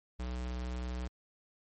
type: tone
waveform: square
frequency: 61.74 Hz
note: B1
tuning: in tune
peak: -36 dBFS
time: 0.19-1.08 s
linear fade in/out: 10 ms
effects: MP3 32 kbps